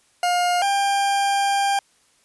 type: tone pair in turn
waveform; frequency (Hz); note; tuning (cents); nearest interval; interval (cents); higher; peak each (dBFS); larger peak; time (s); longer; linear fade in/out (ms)
40% pulse; 710 / 796.9; F5 / G5; +28 / +28; major second; 200; second; -17; neither; 0.23-0.62 / 0.62-1.79; second; 2
effects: white hiss -60 dBFS RMS until 2.24 s + resampled to 24000 Hz